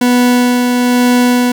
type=tone with tremolo; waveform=40% pulse; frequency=246.2 Hz; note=B3; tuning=5 cents flat; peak=-6 dBFS; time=0.01-1.52 s; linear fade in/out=5 ms; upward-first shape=sine; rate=1.1 Hz; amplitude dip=30%; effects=8-bit